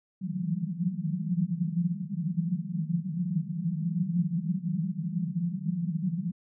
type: band-pass noise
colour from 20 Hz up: pink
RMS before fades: -30 dBFS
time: 0.21-6.32 s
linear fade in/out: 10 ms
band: 160 to 190 Hz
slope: 96 dB/octave
effects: none